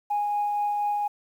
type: tone with tremolo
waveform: sine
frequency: 826 Hz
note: G#5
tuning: 10 cents flat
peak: -21 dBFS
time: 0.1-1.08 s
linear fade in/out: 10 ms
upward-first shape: triangle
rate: 4.2 Hz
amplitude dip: 25%
effects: tanh soft clip ceiling -19 dBFS + 9-bit